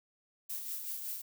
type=noise with tremolo; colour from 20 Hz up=violet; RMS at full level=-38 dBFS; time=0.49-1.22 s; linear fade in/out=10 ms; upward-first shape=sine; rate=5.3 Hz; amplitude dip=45%; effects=none